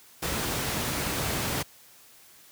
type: noise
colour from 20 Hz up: pink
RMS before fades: -29 dBFS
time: 0.22-1.63 s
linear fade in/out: 10 ms
effects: white hiss -54 dBFS RMS until 2.51 s + high-pass 60 Hz 12 dB/octave